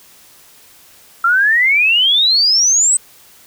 sine exponential sweep, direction up, 1341 to 8200 Hz, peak -9 dBFS, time 1.24-2.97 s, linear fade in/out 5 ms, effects white hiss -45 dBFS RMS until 3.46 s

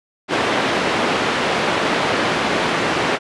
pink band-pass noise, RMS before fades -19 dBFS, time 0.28-3.19 s, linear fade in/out 50 ms, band 250 to 3000 Hz, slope 12 dB/octave, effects resampled to 24000 Hz

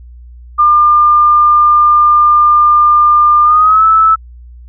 sine tone with pitch glide, 1200 to 1308.6 Hz, D6 to E6, +37 to -13 cents, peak -4 dBFS, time 0.58-4.16 s, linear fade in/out 20 ms, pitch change +150 cents, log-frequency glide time 3.44-3.84 s, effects added 60 Hz sine -31 dBFS peak until 4.68 s

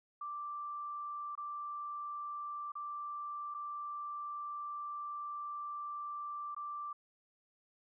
sine tone with dropouts, 1174.7 Hz, D6, in tune, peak -39 dBFS, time 0.21-6.93 s, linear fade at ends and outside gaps 5 ms, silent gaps 1.353-1.376 / 2.72-2.753 / 3.542-3.546 / 6.548-6.564 s, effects none

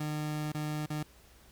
30% pulse tone with dropouts, 151.5 Hz, D#3, 46 cents flat, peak -30 dBFS, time 0-1.03 s, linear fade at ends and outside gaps 5 ms, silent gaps 0.52-0.546 / 0.861-0.901 s, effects added 60 Hz sine -61 dBFS peak until 1.51 s + pink hiss -60 dBFS RMS until 1.51 s

